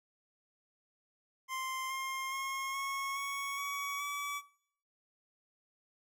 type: tone with pitch steps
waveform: 25% pulse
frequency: 1046.5 / 1062.3 / 1078.4 / 1094.7 / 1111.3 / 1128.1 / 1145.2 Hz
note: C6 / C6 / C#6 / C#6 / C#6 / C#6 / D6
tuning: 0 / +26 / -48 / -22 / +4 / +30 / -44 cents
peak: -32 dBFS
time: 1.48-4.42 s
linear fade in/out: 50 ms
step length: 420 ms
effects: noise-tail reverb RT60 0.6 s tail -19 dB re dry